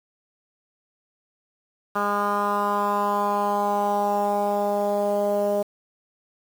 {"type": "tone with low-pass filter sweep", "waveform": "10% pulse", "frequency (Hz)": 204.3, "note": "G#3", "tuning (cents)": -28, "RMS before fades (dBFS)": -23, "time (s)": [1.95, 5.63], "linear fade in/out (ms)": 10, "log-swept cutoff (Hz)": [1300, 590], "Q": 3.6, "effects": ["7-bit"]}